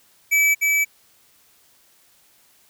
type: tone with echo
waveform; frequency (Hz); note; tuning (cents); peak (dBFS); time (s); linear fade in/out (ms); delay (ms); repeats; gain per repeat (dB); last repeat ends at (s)
square; 2300; D7; -37; -15; 0.31-0.55; 20; 300; 1; -2; 0.85
effects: white hiss -57 dBFS RMS until 2.69 s